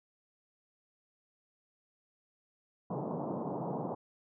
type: band-pass noise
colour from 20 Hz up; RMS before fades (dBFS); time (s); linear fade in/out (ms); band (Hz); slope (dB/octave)
pink; -37; 2.9-3.95; 5; 130 to 1000; 48
effects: none